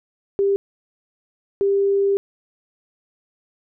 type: tone bursts at uneven times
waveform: sine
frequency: 396.8 Hz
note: G4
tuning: 21 cents sharp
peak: -15 dBFS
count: 2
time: 0.39-0.56 / 1.61-2.17 s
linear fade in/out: 0 ms
effects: none